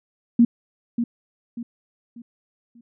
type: tone with echo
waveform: sine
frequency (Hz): 235.6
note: A#3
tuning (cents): +19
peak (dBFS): -10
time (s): 0.39-0.45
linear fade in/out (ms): 5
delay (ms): 590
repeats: 4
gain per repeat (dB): -9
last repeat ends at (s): 2.81
effects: none